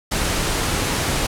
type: noise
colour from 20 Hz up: pink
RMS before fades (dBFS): -21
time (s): 0.11-1.27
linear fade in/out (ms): 10
effects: low-pass 11000 Hz 12 dB/octave

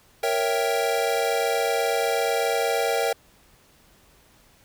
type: chord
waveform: square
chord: A# diminished seventh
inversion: none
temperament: equal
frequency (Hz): 466.2 / 554.4 / 659.3 / 784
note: A#4 / C#5 / E5 / G5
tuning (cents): 0 / 0 / 0 / 0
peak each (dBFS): -26 / -29 / -29 / -28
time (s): 0.23-3.13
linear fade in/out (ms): 5
effects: pink hiss -57 dBFS RMS until 4.64 s

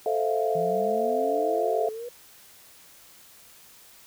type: chord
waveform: sine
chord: F major seventh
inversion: first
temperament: equal with one note detuned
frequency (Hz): 440 / 523.3 / 651.7 / 698.5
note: A4 / C5 / E5 / F5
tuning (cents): 0 / 0 / -20 / 0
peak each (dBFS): -26 / -32 / -28 / -28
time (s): 0.06-1.89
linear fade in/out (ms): 2
type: exponential sweep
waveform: sine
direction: up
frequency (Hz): 163.1 to 492.7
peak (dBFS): -33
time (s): 0.55-2.09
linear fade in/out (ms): 5
effects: white hiss -52 dBFS RMS until 4.06 s

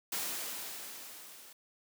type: noise with level ramp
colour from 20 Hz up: white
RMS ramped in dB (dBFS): -35 to -54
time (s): 0.12-1.53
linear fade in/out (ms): 5
effects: high-pass 200 Hz 12 dB/octave

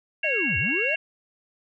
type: harmonic tone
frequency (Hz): 550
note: C#5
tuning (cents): -14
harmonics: 3 / 4 / 5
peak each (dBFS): -30 / -29 / -24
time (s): 0.23-0.96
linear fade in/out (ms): 5
type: linear two-way sweep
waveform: triangle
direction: down then up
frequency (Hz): 656 to 73.42 to 656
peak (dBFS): -26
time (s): 0.24-0.95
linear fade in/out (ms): 5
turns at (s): 0.58
effects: none

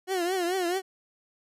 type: tone with vibrato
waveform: 30% pulse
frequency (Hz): 361.4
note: F#4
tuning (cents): -41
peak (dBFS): -23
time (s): 0.07-0.82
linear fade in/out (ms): 50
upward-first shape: triangle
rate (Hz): 4.6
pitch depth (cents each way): 130
effects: resampled to 32000 Hz

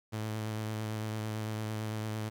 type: tone with vibrato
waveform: sawtooth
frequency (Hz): 108.6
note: A2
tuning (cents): -22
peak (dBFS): -30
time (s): 0.12-2.3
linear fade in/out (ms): 20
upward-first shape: sine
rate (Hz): 8.9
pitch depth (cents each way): 21
effects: 10-bit

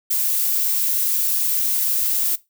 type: noise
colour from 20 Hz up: violet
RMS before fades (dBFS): -20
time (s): 0.1-2.36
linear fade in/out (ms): 10
effects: noise-tail reverb RT60 0.2 s tail -18 dB re dry

